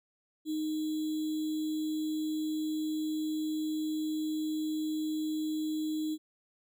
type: tone with sample-and-hold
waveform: sine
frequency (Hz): 310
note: D#4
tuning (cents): -6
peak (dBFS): -30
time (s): 0.45-6.18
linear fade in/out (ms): 50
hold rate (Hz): 3675
effects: none